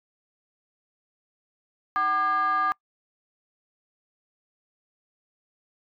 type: tone with frequency modulation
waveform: sine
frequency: 1200 Hz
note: D6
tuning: 37 cents sharp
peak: -20 dBFS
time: 1.96-2.72 s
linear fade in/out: 0 ms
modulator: 442 Hz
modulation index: 0.71
effects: noise-tail reverb RT60 0.1 s tail -26 dB re dry + tanh soft clip ceiling -17 dBFS